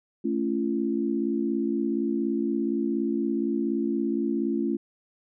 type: chord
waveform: sine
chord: A augmented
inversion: none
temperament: equal with one note detuned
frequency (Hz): 220 / 277.2 / 341.3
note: A3 / C#4 / E#4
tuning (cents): 0 / 0 / -40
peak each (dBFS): -28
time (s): 0.24-4.77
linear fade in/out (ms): 10
effects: none